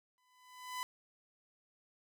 sawtooth tone with exponential growth, 1003 Hz, B5, 26 cents sharp, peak -32 dBFS, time 0.18-0.83 s, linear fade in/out 0 ms, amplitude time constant 140 ms, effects none

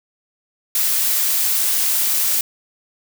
blue noise, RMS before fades -18 dBFS, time 0.75-2.41 s, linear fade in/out 2 ms, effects none

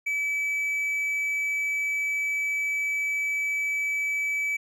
triangle tone, 2297 Hz, D7, 39 cents flat, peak -23 dBFS, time 0.06-4.57 s, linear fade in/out 10 ms, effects none

